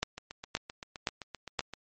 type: two click trains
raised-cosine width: 0.2 ms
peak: -23 / -11 dBFS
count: 13 / 4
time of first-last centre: 0.18-1.736 / 0.03-1.593 s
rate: 7.71 / 1.92 Hz
effects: MP3 32 kbps